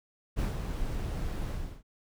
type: noise with ADSR envelope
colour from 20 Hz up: brown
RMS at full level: -27 dBFS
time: 0.36-1.83 s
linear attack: 35 ms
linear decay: 140 ms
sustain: -6 dB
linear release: 330 ms
effects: none